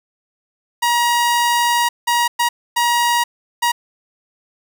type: tone bursts at uneven times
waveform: sawtooth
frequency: 952 Hz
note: A#5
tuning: 36 cents sharp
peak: -10 dBFS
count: 5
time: 0.82-1.89 / 2.07-2.28 / 2.39-2.49 / 2.76-3.24 / 3.62-3.72 s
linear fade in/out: 10 ms
effects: none